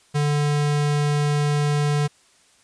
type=tone; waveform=square; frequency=146.83 Hz; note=D3; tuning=in tune; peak=-19 dBFS; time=0.14-2.08 s; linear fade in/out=20 ms; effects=white hiss -57 dBFS RMS until 2.63 s + resampled to 22050 Hz